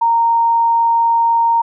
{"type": "tone", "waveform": "sine", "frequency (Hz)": 926, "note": "A#5", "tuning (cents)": -12, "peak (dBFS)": -10, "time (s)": [0.01, 1.62], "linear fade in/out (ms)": 10, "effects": []}